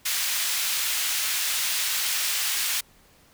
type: high-pass noise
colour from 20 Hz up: pink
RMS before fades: -26 dBFS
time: 0.05-2.81 s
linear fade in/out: 10 ms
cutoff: 2300 Hz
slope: 12 dB/octave
effects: pink hiss -57 dBFS RMS until 3.33 s